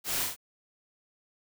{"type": "noise with echo", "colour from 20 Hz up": "white", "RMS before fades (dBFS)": -32, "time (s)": [0.04, 0.28], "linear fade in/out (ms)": 50, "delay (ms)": 42, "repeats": 2, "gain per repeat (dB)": -3, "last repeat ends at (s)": 0.364, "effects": []}